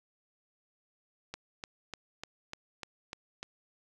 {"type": "click train", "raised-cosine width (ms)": 0.2, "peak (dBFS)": -22, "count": 8, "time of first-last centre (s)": [1.34, 3.43], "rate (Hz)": 3.35, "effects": ["10-bit"]}